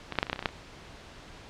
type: clicks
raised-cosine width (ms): 0.3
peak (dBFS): -17 / -23 / -7 / -8 / -23 / -13 / -11 / -23 / -17 / -19 / -8 / -27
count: 12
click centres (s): 0.123 / 0.155 / 0.187 / 0.229 / 0.268 / 0.298 / 0.33 / 0.36 / 0.392 / 0.426 / 0.458 / 0.489
effects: pink hiss -48 dBFS RMS until 1.49 s + low-pass 5000 Hz 12 dB/octave